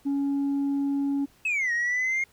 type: tone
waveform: sine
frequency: 279.7 Hz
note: C#4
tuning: 16 cents sharp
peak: -21 dBFS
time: 0.05-1.26 s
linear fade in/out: 20 ms
type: exponential two-way sweep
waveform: sine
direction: down then up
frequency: 2637 to 1864.7 to 2141 Hz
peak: -21 dBFS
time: 1.45-2.24 s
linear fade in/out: 5 ms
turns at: 1.72 s
effects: tanh soft clip ceiling -22 dBFS + pink hiss -60 dBFS RMS until 2.32 s